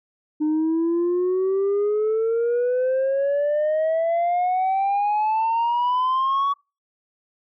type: exponential sweep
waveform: sine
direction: up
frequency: 302.3 to 1134 Hz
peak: -16 dBFS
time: 0.4-6.54 s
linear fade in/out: 20 ms
effects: noise-tail reverb RT60 0.3 s tail -26 dB re dry + tanh soft clip ceiling -17 dBFS